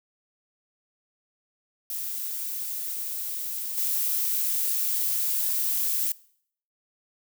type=noise with level steps; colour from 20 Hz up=violet; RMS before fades=-32 / -26 dBFS; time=1.9-6.12 s; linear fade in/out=2 ms; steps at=3.77 s; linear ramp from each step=10 ms; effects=noise-tail reverb RT60 0.6 s tail -21 dB re dry